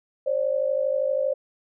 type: tone pair together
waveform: sine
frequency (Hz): 534.7 / 587.3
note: C5 / D5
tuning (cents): +37 / 0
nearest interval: major second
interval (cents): 163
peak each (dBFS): -23 / -25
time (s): 0.26-1.34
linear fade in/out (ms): 10
effects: none